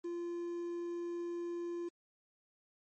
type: tone with quantisation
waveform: triangle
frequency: 345.1 Hz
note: F4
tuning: 21 cents flat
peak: -35 dBFS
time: 0.04-1.89 s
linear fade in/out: 10 ms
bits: 10
effects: MP3 32 kbps